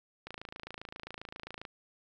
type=click train; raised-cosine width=0.3 ms; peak=-26 dBFS; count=39; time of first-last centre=0.27-1.652 s; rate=27.5 Hz; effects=none